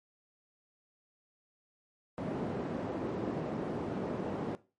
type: band-pass noise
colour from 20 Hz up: white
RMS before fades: -36 dBFS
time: 2.18-4.55 s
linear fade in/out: 0 ms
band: 140 to 400 Hz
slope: 12 dB/octave
effects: noise-tail reverb RT60 0.3 s tail -17 dB re dry + MP3 48 kbps